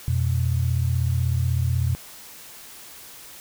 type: tone pair together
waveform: sine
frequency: 87.4 / 123.6 Hz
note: F2 / B2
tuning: +2 / +2 cents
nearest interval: tritone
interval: 600 cents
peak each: -22 dBFS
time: 0.08-1.95 s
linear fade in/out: 0 ms
effects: white hiss -43 dBFS RMS until 3.4 s

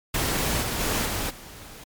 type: noise with level steps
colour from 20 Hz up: pink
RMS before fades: -25 / -28 / -25 / -28 / -43 dBFS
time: 0.14-1.84 s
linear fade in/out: 5 ms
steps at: 0.61 / 0.79 / 1.05 / 1.29 s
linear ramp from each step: 20 ms
effects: MP3 96 kbps

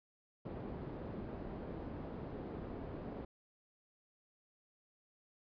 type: low-pass noise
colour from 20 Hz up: white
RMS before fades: -45 dBFS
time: 0.45-3.25 s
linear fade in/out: 5 ms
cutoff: 400 Hz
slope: 12 dB/octave
effects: resampled to 11025 Hz

